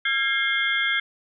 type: tone cluster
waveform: sine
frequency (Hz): 1368 / 1630 / 2125 / 3192 / 3430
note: F6 / G#6 / C7 / G7 / A7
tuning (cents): -36 / -33 / +26 / +31 / -45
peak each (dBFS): -31 / -25 / -24 / -29 / -31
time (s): 0.05-1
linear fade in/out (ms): 5
effects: none